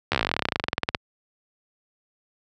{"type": "slowing click train", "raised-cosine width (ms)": 0.3, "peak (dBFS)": -5, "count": 28, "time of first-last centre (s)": [0.12, 0.948], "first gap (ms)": 13, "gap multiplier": 1.06, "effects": ["high-pass 60 Hz 12 dB/octave"]}